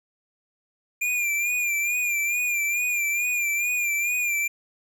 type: tone with vibrato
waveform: square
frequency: 2400 Hz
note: D7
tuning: 37 cents sharp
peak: -23 dBFS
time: 1.01-4.48 s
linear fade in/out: 10 ms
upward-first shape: sine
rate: 2.3 Hz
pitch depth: 54 cents each way
effects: none